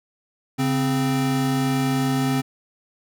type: tone pair together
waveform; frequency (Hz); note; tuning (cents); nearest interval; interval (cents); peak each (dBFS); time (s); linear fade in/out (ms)
square; 138.59 / 261.6; C#3 / C4; 0 / 0; major seventh; 1100; -24 / -22; 0.58-2.42; 20
effects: none